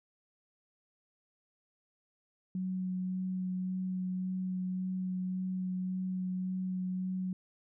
sine tone with vibrato, 185 Hz, F#3, in tune, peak -32 dBFS, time 2.55-7.33 s, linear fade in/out 2 ms, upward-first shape sine, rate 1.8 Hz, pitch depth 10 cents each way, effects none

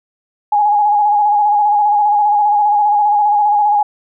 sine tone with vibrato, 830.6 Hz, G#5, in tune, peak -9 dBFS, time 0.52-3.83 s, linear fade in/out 5 ms, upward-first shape square, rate 15 Hz, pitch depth 30 cents each way, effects none

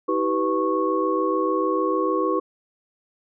sine tone cluster, 320.2 / 387 / 494.3 / 1101 Hz, D#4 / G4 / B4 / C#6, +50 / -22 / +1 / -12 cents, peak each -25 dBFS, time 0.08-2.4 s, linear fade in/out 10 ms, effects none

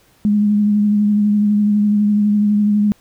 sine tone with vibrato, 207.7 Hz, G#3, in tune, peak -11 dBFS, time 0.25-2.92 s, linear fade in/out 0 ms, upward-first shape triangle, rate 12 Hz, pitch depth 27 cents each way, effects pink hiss -54 dBFS RMS until 3 s

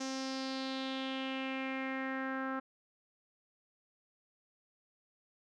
sawtooth tone with low-pass filter sweep, 265.1 Hz, C4, 23 cents sharp, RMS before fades -38 dBFS, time 0-2.6 s, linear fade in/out 10 ms, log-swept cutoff 6100 to 1400 Hz, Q 3.8, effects none

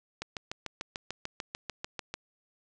click train, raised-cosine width 0.2 ms, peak -18 dBFS, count 14, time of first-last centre 0.22-2.14 s, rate 6.77 Hz, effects resampled to 22050 Hz + 8-bit

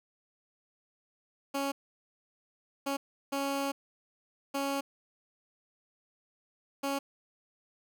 15% pulse tone bursts at uneven times, 277.2 Hz, C#4, in tune, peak -24 dBFS, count 5, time 1.54-1.72 / 2.86-2.97 / 3.32-3.72 / 4.54-4.81 / 6.83-6.99 s, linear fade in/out 10 ms, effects none

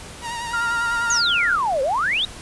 sawtooth tone with vibrato, 940 Hz, A#5, 14 cents sharp, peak -23 dBFS, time 0.21-1.22 s, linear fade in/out 50 ms, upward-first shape triangle, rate 10 Hz, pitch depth 52 cents each way
sine tone with pitch glide, 1396.9 to 1405.8 Hz, F6 to F6, 0 to +11 cents, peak -20 dBFS, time 0.53-1.56 s, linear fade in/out 10 ms, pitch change +11 cents, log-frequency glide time 0.88-1.39 s
sine exponential two-way sweep, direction down then up, 6960 to 505 to 3871 Hz, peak -18 dBFS, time 1.1-2.25 s, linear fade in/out 2 ms, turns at 1.82 s
effects pink hiss -38 dBFS RMS until 2.41 s + resampled to 24000 Hz

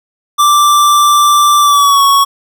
square tone with pitch glide, 1174.7 to 1112.6 Hz, D6 to C#6, 0 to +6 cents, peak -6 dBFS, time 0.38-2.25 s, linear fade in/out 20 ms, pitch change -94 cents, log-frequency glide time 1.6-2.02 s, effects none

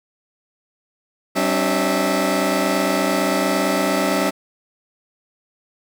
20% pulse tone cluster, 192.2 / 270 / 298.9 / 655 Hz, G3 / C#4 / D4 / E5, -34 / -45 / +31 / -11 cents, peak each -18 dBFS, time 1.35-4.31 s, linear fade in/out 20 ms, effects none

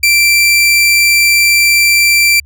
sawtooth tone, 2349 Hz, D7, in tune, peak -3 dBFS, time 0.03-2.4 s, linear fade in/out 5 ms, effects added 73 Hz sine -35 dBFS peak until 2.45 s

